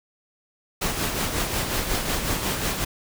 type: noise with tremolo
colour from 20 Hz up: pink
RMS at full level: -24 dBFS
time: 0.81-2.85 s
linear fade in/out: 10 ms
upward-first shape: sine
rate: 5.5 Hz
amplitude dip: 45%
effects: none